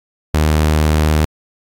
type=tone; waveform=sawtooth; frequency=77 Hz; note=D#2; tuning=17 cents flat; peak=-7 dBFS; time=0.34-1.25 s; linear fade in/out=0 ms; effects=AAC 64 kbps